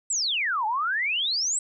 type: exponential two-way sweep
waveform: sine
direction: down then up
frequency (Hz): 8150 to 830.6 to 8150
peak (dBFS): -23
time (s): 0.1-1.59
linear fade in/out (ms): 5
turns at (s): 0.66
effects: none